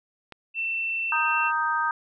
click, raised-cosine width 0.3 ms, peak -24 dBFS, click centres 0.323 s
sine tone with pitch glide, 2684 to 2701 Hz, E7 to E7, +31 to +42 cents, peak -25 dBFS, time 0.54-1.52 s, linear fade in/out 50 ms, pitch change +11 cents, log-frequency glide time 1.06-1.39 s
sine chord, Eb major, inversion second, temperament equal, 932.3 / 1244.5 / 1568 Hz, Bb5 / Eb6 / G6, 0 / 0 / 0 cents, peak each -27 / -26 / -27 dBFS, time 1.12-1.91 s, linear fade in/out 2 ms
effects none

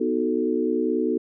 sine chord, B dominant seventh, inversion none, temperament equal, 246.9 / 311.1 / 370 / 440 Hz, B3 / D#4 / F#4 / A4, 0 / 0 / 0 / 0 cents, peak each -26 dBFS, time 0-1.18 s, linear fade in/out 10 ms, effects none

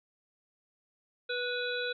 harmonic tone with a mistuned harmonic, 490.1 Hz, B4, 13 cents flat, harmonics 1 / 3 / 5 / 7 / 8, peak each -35 / -35 / -42 / -43 / -39 dBFS, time 1.29-1.93 s, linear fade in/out 10 ms, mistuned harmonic 5, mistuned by +34 cents, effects none

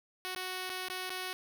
5% pulse tone with dropouts, 370 Hz, F#4, in tune, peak -25 dBFS, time 0.25-1.33 s, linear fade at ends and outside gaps 0 ms, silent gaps 0.35-0.361 / 0.694-0.699 / 0.885-0.899 / 1.095-1.102 s, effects none

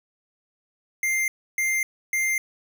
square tone bursts, 2099 Hz, C7, 5 cents sharp, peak -22 dBFS, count 3, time 1.03-2.38 s, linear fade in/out 2 ms, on 250 ms, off 300 ms, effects none

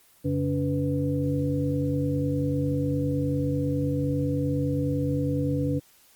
sine tone cluster, 91.3 / 141.2 / 285.7 / 494.5 Hz, F#2 / C#3 / D4 / B4, -23 / +32 / -48 / +2 cents, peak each -32 / -27 / -27 / -31 dBFS, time 0.24-5.8 s, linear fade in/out 20 ms, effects white hiss -58 dBFS RMS until 6.15 s + Opus 24 kbps

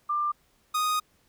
sine / 45% pulse tone pair in turn, 1190 / 1241.8 Hz, D6 / D#6, +22 / -4 cents, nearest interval minor second, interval 74 cents, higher second, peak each -24 dBFS, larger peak neither, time 0.09-0.32 / 0.74-1 s, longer second, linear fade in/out 10 ms, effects pink hiss -66 dBFS RMS until 1.28 s

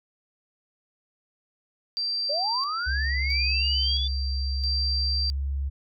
sine tone with tremolo, 4699 Hz, D8, in tune, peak -25 dBFS, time 1.97-5.3 s, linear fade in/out 0 ms, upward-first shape square, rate 0.75 Hz, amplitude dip 60%
sine linear sweep, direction up, 540 to 3520 Hz, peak -27 dBFS, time 2.29-4.08 s, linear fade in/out 10 ms
sine tone with pitch glide, 67.5 to 68.92 Hz, C#2 to C#2, -45 to -9 cents, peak -25 dBFS, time 2.86-5.7 s, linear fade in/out 20 ms, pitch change +36 cents, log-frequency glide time 4.47-5.44 s
effects none

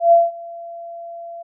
sine tone with ADSR envelope, 680 Hz, F5, 46 cents flat, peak -6 dBFS, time 0-1.43 s, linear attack 120 ms, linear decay 190 ms, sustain -24 dB, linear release 13 ms, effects none

